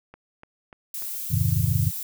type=click train; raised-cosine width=0.5 ms; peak=-29 dBFS; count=4; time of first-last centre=0.14-1.022 s; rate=3.4 Hz
type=noise; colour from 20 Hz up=violet; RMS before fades=-32 dBFS; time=0.94-2.03 s; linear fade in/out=2 ms
type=chord; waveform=sine; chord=F minor seventh; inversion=none; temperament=just; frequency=87.31 / 104.77 / 130.96 / 157.15 Hz; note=F2 / Ab2 / C3 / Eb3; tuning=0 / +16 / +2 / +18 cents; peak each=-26 / -24 / -25 / -26 dBFS; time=1.3-1.91 s; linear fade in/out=20 ms
effects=none